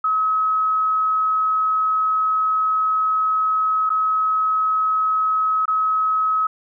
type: tone with dropouts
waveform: sine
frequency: 1280 Hz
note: D#6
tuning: 49 cents sharp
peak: -16 dBFS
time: 0.04-6.47 s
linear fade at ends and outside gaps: 5 ms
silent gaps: 3.894-3.901 / 5.656-5.679 s
effects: none